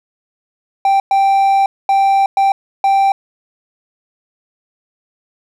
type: tone bursts at uneven times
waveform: triangle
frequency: 784 Hz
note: G5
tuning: in tune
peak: -7 dBFS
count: 5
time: 0.85-1 / 1.11-1.66 / 1.89-2.26 / 2.37-2.52 / 2.84-3.12 s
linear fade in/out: 2 ms
effects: none